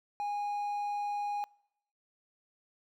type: tone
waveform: triangle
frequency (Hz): 822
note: G#5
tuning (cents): -18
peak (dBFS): -30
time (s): 0.2-1.44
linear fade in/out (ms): 0
effects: noise-tail reverb RT60 0.8 s tail -26 dB re dry